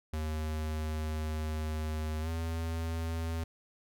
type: tone with pitch glide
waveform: square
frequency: 77.78 to 82.07 Hz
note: D#2 to E2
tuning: 0 to -7 cents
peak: -33 dBFS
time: 0.13-3.44 s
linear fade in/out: 5 ms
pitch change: +93 cents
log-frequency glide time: 2.21-2.29 s
effects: none